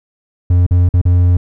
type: tone with dropouts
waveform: triangle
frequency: 88.7 Hz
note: F2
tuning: 27 cents sharp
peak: -5 dBFS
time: 0.5-1.37 s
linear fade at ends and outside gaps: 5 ms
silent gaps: 0.665-0.709 / 0.89-0.938 / 1.015-1.053 s
effects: none